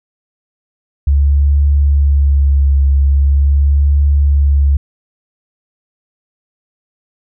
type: tone with vibrato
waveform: sine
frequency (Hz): 70.3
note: C#2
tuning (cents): +25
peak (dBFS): -7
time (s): 1.07-4.77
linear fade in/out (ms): 5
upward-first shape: triangle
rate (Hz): 0.42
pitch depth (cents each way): 34
effects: none